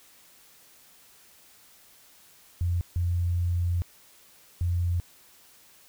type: tone bursts at uneven times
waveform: sine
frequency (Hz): 87.31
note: F2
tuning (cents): 0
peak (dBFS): -23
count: 3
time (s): 2.61-2.81 / 2.96-3.82 / 4.61-5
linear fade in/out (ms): 0
effects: white hiss -56 dBFS RMS until 5.88 s